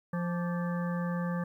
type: harmonic tone with a mistuned harmonic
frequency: 174.6 Hz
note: F3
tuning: in tune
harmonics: 1 / 3 / 5 / 7 / 9 / 10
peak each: -30 / -39 / -45 / -42 / -47 / -46 dBFS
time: 0.13-1.44 s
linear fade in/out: 5 ms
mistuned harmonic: 7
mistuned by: -76 cents
effects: 11-bit